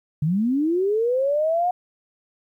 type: linear sweep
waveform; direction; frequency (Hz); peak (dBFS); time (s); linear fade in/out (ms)
sine; up; 141 to 730; -18; 0.22-1.71; 5
effects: 10-bit